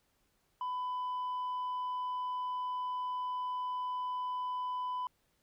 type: tone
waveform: sine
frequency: 1000 Hz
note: B5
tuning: 21 cents sharp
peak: -31 dBFS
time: 0.61-5.07 s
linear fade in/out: 2 ms
effects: tanh soft clip ceiling -33 dBFS + pink hiss -75 dBFS RMS until 5.42 s